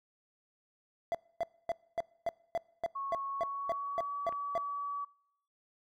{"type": "tone bursts", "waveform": "triangle", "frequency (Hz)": 675, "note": "E5", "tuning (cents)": 41, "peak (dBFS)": -27, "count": 13, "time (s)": [1.12, 4.578], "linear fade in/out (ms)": 0, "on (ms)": 26, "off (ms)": 260}
{"type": "tone with pitch glide", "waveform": "sine", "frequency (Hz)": [1101, 1141.8], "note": ["C#6", "D6"], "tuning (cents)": [-12, -49], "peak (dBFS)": -35, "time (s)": [2.95, 5.05], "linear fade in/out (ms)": 10, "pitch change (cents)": 63, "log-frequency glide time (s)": [3.25, 4.16]}
{"type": "click", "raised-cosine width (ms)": 0.5, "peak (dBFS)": -32, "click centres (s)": 4.325}
{"effects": ["noise-tail reverb RT60 0.8 s tail -25 dB re dry"]}